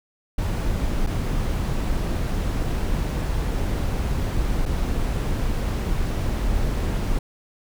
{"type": "noise with dropouts", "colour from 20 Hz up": "brown", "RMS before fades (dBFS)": -23, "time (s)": [0.38, 7.19], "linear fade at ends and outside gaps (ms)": 5, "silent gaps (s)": [[1.066, 1.07], [4.655, 4.659]], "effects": []}